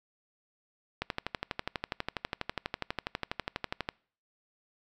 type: click train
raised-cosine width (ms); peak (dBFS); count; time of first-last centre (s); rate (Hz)
0.3; -15; 36; 1.02-3.889; 12.2
effects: noise-tail reverb RT60 0.5 s tail -26 dB re dry